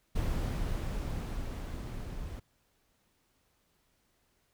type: noise with level ramp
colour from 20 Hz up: brown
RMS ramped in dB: -31 to -41 dBFS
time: 0.15-2.4 s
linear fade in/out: 10 ms
effects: pink hiss -73 dBFS RMS until 4.53 s